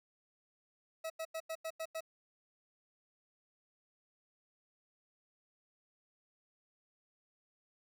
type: tone bursts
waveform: 40% pulse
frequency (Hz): 646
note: E5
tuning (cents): -35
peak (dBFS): -37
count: 7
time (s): 1.04-2.007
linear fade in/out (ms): 10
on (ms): 61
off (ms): 90
effects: none